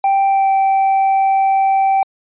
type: tone with pitch glide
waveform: triangle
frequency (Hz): 784 to 776.8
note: G5 to G5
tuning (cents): 0 to -16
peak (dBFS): -9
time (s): 0.04-2.03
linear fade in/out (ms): 2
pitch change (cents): -16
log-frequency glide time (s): 0.27-0.5
effects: resampled to 8000 Hz